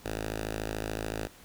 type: tone with notch filter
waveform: 5% pulse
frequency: 53.7 Hz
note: A1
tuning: 41 cents flat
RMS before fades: -35 dBFS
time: 0.04-1.28 s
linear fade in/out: 20 ms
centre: 180 Hz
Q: 1.7
effects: pink hiss -54 dBFS RMS until 1.44 s